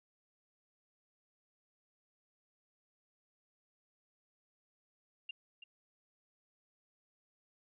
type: tone with echo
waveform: sine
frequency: 2794 Hz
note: F7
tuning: in tune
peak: -39 dBFS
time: 5.29-5.31 s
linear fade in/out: 5 ms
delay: 330 ms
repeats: 1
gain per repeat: -10 dB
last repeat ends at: 5.64 s
effects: none